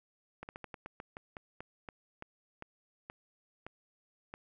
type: slowing click train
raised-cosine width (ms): 0.5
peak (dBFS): -28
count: 16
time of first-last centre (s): 0.43-4.339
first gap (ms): 59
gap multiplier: 1.19
effects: none